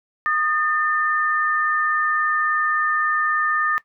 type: tone pair together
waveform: sine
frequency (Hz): 1231 / 1791.8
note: D#6 / A6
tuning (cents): -19 / +31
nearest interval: tritone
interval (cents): 650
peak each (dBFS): -21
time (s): 0.26-3.78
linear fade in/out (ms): 0
effects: noise-tail reverb RT60 0.1 s tail -17 dB re dry